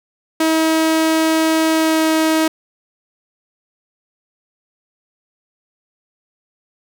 sawtooth tone with pitch glide, 320 to 317.8 Hz, D#4 to D#4, +49 to +37 cents, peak -9 dBFS, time 0.4-2.48 s, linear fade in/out 5 ms, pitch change -12 cents, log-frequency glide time 1.71-2.09 s, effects none

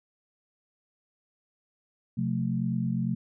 sine tone cluster, 130.1 / 178.9 / 221.1 Hz, C3 / F3 / A3, -9 / +42 / +9 cents, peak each -30 dBFS, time 2.17-3.15 s, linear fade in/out 10 ms, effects none

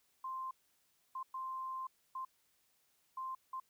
sine tone bursts at uneven times, 1046.5 Hz, C6, in tune, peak -39 dBFS, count 6, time 0.24-0.51 / 1.15-1.23 / 1.34-1.87 / 2.15-2.25 / 3.17-3.35 / 3.53-3.6 s, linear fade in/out 5 ms, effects white hiss -75 dBFS RMS until 3.69 s

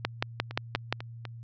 two click trains, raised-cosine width 0.3 ms, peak -10 / -22 dBFS, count 6 / 4, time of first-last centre 0.05-0.926 / 0.51-1.253 s, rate 5.71 / 4.04 Hz, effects added 116 Hz sine -41 dBFS peak until 1.43 s + resampled to 16000 Hz

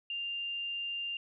sine tone, 2794 Hz, F7, in tune, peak -34 dBFS, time 0.1-1.17 s, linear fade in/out 2 ms, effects none

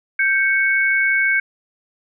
sine tone pair together, 1567.7 / 2217 Hz, G6 / C#7, 0 / 0 cents, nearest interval tritone, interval 600 cents, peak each -17 dBFS, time 0.19-1.4 s, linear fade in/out 5 ms, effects none

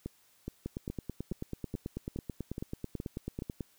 two click trains, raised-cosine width 3 ms, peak -24 / -23 dBFS, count 9 / 28, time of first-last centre 0.06-3.421 / 0.66-3.608 s, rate 2.38 / 9.16 Hz, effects white hiss -66 dBFS RMS until 3.78 s

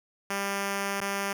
5% pulse tone with dropouts, 198.5 Hz, G3, 22 cents sharp, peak -17 dBFS, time 0.3-1.33 s, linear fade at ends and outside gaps 5 ms, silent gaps 1.005-1.013 s, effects none

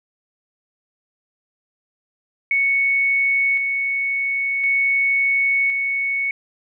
sine tone with tremolo, 2217 Hz, C#7, in tune, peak -15 dBFS, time 2.51-6.31 s, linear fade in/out 2 ms, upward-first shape square, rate 0.47 Hz, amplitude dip 35%, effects none

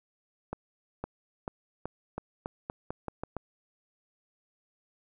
accelerating click train, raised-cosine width 1 ms, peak -20 dBFS, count 11, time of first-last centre 0.53-3.367 s, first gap 510 ms, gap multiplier 0.86, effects none

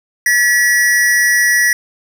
square tone pair together, 1721 / 1934 Hz, A6 / B6, -39 / -37 cents, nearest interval major second, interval 202 cents, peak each -18 / -11 dBFS, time 0.26-1.73 s, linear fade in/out 2 ms, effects none

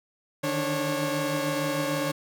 sawtooth tone cluster, 150.4 / 157 / 291.7 / 546 Hz, D3 / D#3 / D4 / C#5, +42 / +16 / -12 / -26 cents, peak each -30 / -33 / -26 / -25 dBFS, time 0.43-2.12 s, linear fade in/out 10 ms, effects none

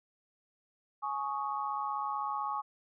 sine chord, Ab suspended fourth, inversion none, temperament equal with one note detuned, 839.8 / 1108.7 / 1244.5 Hz, Ab5 / Db6 / Eb6, +19 / 0 / 0 cents, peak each -36 / -35 / -40 dBFS, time 1.02-2.62 s, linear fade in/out 20 ms, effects none

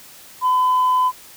sine tone, 1011 Hz, B5, 40 cents sharp, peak -12 dBFS, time 0.41-1.12 s, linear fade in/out 50 ms, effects tanh soft clip ceiling -11 dBFS + white hiss -43 dBFS RMS until 1.36 s

